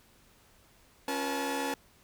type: tone cluster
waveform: sawtooth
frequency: 275.2 / 349.5 / 479 / 862 Hz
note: C#4 / F4 / A#4 / A5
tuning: -12 / +1 / +47 / -36 cents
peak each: -31 / -39 / -33 / -31 dBFS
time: 1.08-1.74 s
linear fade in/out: 2 ms
effects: pink hiss -62 dBFS RMS until 2.03 s